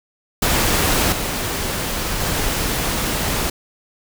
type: noise with level steps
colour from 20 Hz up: pink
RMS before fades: -17 / -23 / -21 dBFS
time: 0.42-3.5 s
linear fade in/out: 5 ms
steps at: 1.12 / 2.2 s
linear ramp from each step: 5 ms
effects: none